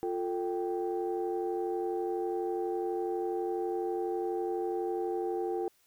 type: tone cluster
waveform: sine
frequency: 352.5 / 444.6 / 782 Hz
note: F4 / A4 / G5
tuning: +16 / +18 / -4 cents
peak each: -32 / -34 / -37 dBFS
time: 0.03-5.68 s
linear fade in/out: 0 ms
effects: tanh soft clip ceiling -22 dBFS + white hiss -68 dBFS RMS until 5.86 s